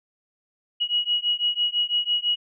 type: beating tone pair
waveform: sine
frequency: 2904 / 2910 Hz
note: F#7 / F#7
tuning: -33 / -29 cents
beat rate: 6 Hz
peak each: -24 dBFS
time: 0.8-2.36 s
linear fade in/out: 20 ms
effects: none